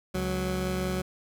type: tone pair together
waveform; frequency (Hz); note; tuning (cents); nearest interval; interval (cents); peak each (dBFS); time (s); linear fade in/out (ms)
20% pulse; 69.97 / 184.7; C#2 / F#3; +17 / -3; octave + perfect fourth; 1680; -28 / -24; 0.14-1.02; 10
effects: none